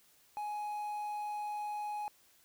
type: tone with quantisation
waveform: triangle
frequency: 836 Hz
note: G#5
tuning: 11 cents sharp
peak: -34 dBFS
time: 0.37-2.08 s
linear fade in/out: 0 ms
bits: 10
effects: white hiss -66 dBFS RMS until 2.44 s